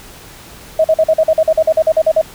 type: tone bursts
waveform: sine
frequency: 636 Hz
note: D#5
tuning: 38 cents sharp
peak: -7 dBFS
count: 15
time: 0.79-2.215 s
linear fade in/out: 5 ms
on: 53 ms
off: 45 ms
effects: pink hiss -37 dBFS RMS until 2.34 s